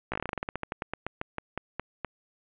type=slowing click train; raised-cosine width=0.5 ms; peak=-16 dBFS; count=23; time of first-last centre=0.12-2.047 s; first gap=16 ms; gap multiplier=1.14; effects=resampled to 8000 Hz + 9-bit